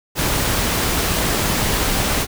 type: noise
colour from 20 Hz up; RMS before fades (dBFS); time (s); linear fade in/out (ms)
pink; -19; 0.15-2.27; 50
effects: none